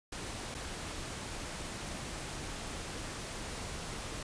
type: noise with dropouts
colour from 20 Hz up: pink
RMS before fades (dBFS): -41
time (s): 0.12-4.23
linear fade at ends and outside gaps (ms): 5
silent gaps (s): 0.544-0.548
effects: resampled to 22050 Hz